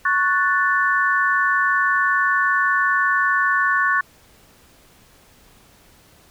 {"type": "chord", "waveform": "sine", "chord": "F# minor", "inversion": "second", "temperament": "equal", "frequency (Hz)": [1108.7, 1480, 1760], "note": ["C#6", "F#6", "A6"], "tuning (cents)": [0, 0, 0], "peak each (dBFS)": [-20, -20, -20], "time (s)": [0.05, 4.01], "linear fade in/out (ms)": 5, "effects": ["pink hiss -52 dBFS RMS until 6.3 s"]}